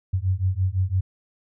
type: beating tone pair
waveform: sine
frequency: 90.9 / 96.8 Hz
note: F#2 / G2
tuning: -30 / -21 cents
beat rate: 5.9 Hz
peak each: -23 dBFS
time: 0.13-1.01 s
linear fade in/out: 10 ms
effects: none